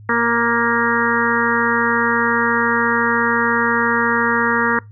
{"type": "harmonic tone", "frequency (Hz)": 234.2, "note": "A#3", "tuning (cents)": 8, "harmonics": [1, 2, 4, 5, 6, 7, 8], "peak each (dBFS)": [-22, -22, -22, -22, -22, -22, -22], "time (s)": [0.09, 4.79], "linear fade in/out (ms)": 2, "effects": ["noise-tail reverb RT60 0.2 s tail -24 dB re dry", "added 105 Hz sine -37 dBFS peak until 4.91 s"]}